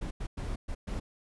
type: noise bursts at uneven times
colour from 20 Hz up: brown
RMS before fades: -35 dBFS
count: 5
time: 0.01-0.11 / 0.2-0.27 / 0.37-0.56 / 0.68-0.75 / 0.87-1 s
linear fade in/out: 10 ms
effects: resampled to 24000 Hz